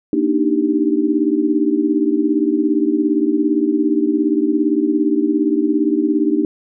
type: chord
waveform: sine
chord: Eb major seventh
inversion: second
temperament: equal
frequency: 233.1 / 293.7 / 311.1 / 392 Hz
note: Bb3 / D4 / Eb4 / G4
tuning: 0 / 0 / 0 / 0 cents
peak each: -23 / -17 / -17 / -22 dBFS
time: 0.13-6.45 s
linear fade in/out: 2 ms
effects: none